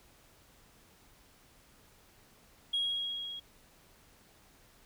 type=tone with level ramp; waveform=sine; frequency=3295 Hz; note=G#7; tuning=14 cents flat; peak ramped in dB=-26 to -40 dBFS; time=2.73-3.4 s; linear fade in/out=10 ms; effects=tanh soft clip ceiling -26 dBFS + pink hiss -62 dBFS RMS until 4.85 s